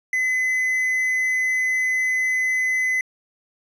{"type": "tone", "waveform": "triangle", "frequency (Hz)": 2026, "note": "B6", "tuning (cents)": 44, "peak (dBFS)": -17, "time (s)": [0.13, 3.01], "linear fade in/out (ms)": 2, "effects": ["resampled to 32000 Hz", "9-bit"]}